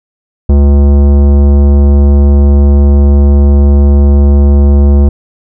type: tone with tanh clipping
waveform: sine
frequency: 70.9 Hz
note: C#2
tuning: 40 cents sharp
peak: -4 dBFS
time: 0.49-5.09 s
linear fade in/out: 5 ms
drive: 16 dB
effects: none